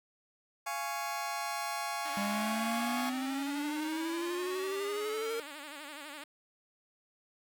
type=chord; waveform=sawtooth; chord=Db major; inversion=first; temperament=just; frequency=693 / 831.5 / 1108.7 Hz; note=F5 / Ab5 / Db6; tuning=-14 / +2 / 0 cents; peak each=-36 / -34 / -35 dBFS; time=0.66-3.1 s; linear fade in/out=10 ms
type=tone with vibrato; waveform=5% pulse; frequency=293.7 Hz; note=D4; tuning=in tune; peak=-32 dBFS; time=2.05-6.24 s; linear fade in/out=5 ms; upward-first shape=sine; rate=12 Hz; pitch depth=100 cents each way
type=exponential sweep; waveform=square; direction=up; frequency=199.8 to 463.9 Hz; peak=-34 dBFS; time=2.17-5.4 s; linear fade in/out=2 ms
effects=none